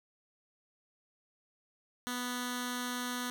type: tone with notch filter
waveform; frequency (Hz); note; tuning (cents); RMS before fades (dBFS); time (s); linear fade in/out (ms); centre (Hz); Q
10% pulse; 246.9; B3; 0; -37; 2.07-3.3; 0; 610; 0.57
effects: none